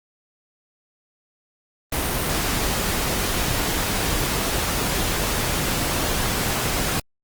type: noise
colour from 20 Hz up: pink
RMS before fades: -23 dBFS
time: 1.92-7 s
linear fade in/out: 5 ms
effects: Opus 32 kbps